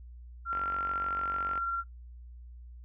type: tone with tremolo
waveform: sine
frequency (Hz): 1372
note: F6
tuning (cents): -31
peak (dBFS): -28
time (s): 0.45-1.84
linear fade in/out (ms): 50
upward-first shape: sine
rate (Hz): 18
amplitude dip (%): 25
type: click train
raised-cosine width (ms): 0.5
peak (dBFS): -26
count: 50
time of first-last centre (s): 0.53-1.577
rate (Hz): 46.8
effects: noise-tail reverb RT60 0.1 s tail -23 dB re dry + added 60 Hz sine -45 dBFS peak until 2.84 s